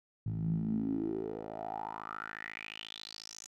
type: tone with band-pass filter sweep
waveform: 10% pulse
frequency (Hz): 54.1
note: A1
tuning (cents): -29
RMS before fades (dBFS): -38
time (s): 0.26-3.47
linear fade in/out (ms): 5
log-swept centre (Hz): 120 to 6900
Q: 6.7
effects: none